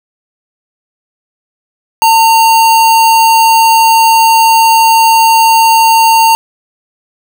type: tone with sample-and-hold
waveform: sine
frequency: 903 Hz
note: A5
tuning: 45 cents sharp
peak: -3 dBFS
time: 2.02-6.35 s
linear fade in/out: 0 ms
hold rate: 3675 Hz
effects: none